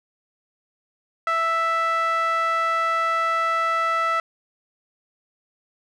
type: tone with band-pass filter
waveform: sawtooth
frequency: 660 Hz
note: E5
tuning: 2 cents sharp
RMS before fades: -22 dBFS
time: 1.27-4.2 s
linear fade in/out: 2 ms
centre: 1500 Hz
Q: 4.2
effects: none